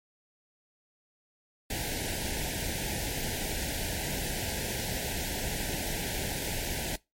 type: band-stop noise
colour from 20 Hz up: pink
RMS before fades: -33 dBFS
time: 1.7-6.96 s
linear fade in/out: 5 ms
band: 920 to 1500 Hz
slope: 96 dB/octave
effects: noise-tail reverb RT60 0.2 s tail -21 dB re dry + MP3 64 kbps